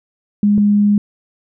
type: tone pair in turn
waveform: sine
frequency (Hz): 205.8 / 205.8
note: G#3 / G#3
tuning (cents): -16 / -16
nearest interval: unison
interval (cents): 0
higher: neither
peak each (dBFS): -9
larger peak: neither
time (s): 0.43-0.58 / 0.58-0.98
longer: second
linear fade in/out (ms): 2
effects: none